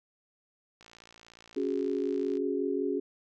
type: click train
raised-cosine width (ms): 0.2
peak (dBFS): -35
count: 90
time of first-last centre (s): 0.81-2.371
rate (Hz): 57
type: chord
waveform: sine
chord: C# suspended fourth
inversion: none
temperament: equal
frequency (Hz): 277.2 / 370 / 415.3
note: C#4 / F#4 / G#4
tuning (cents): 0 / 0 / 0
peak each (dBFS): -32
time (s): 1.56-3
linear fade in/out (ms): 10
effects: none